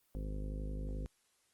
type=harmonic tone with a mistuned harmonic; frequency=51.4 Hz; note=G#1; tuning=17 cents flat; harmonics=1 / 2 / 3 / 4 / 5 / 6 / 7 / 8 / 9 / 10; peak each=-38 / -51 / -47 / -53 / -49 / -59 / -57 / -58 / -58 / -54 dBFS; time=0.15-1.06 s; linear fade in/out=0 ms; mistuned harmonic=1; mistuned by=+18 cents; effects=white hiss -74 dBFS RMS until 1.53 s + Opus 24 kbps